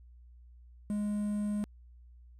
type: tone with quantisation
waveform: triangle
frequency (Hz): 207.7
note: G#3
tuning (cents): 0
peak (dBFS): -28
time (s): 0.9-1.64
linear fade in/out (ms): 0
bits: 9
effects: added 60 Hz sine -52 dBFS peak until 2.39 s + resampled to 32000 Hz